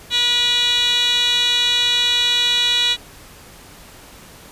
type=tone with band-pass filter; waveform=10% pulse; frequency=484.6 Hz; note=B4; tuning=33 cents flat; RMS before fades=-17 dBFS; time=0.1-2.97 s; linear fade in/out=50 ms; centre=3800 Hz; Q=8.3; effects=pink hiss -42 dBFS RMS until 4.51 s + resampled to 32000 Hz